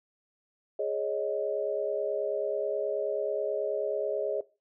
sine chord, Ab suspended fourth, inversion none, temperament just, 415.3 / 553.7 / 623 Hz, Ab4 / Db5 / Eb5, 0 / -2 / +2 cents, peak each -32 dBFS, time 0.79-4.41 s, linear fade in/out 5 ms, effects noise-tail reverb RT60 0.3 s tail -19 dB re dry

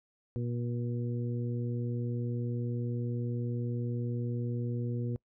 harmonic tone, 120 Hz, B2, 49 cents flat, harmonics 1 / 2 / 3 / 4, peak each -32 / -38 / -42 / -44 dBFS, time 0.36-5.16 s, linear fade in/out 0 ms, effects noise-tail reverb RT60 0.1 s tail -24 dB re dry

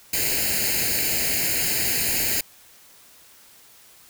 white noise with comb filter, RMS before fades -23 dBFS, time 0.13-2.41 s, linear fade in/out 5 ms, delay 0.43 ms, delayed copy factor +0.9, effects white hiss -51 dBFS RMS until 4.09 s

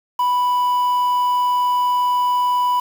triangle tone with quantisation, 987.8 Hz, B5, in tune, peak -13 dBFS, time 0.19-2.8 s, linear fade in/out 5 ms, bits 6, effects none

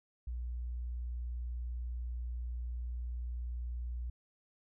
sine tone, 60.2 Hz, B1, 44 cents flat, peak -36 dBFS, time 0.27-4.1 s, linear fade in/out 5 ms, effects none

